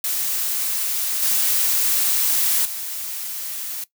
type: noise with level steps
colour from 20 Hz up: blue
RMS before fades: -23 / -19 / -29 dBFS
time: 0.04-3.84 s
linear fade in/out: 2 ms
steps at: 1.22 / 2.65 s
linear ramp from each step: 5 ms
effects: noise-tail reverb RT60 0.1 s tail -18 dB re dry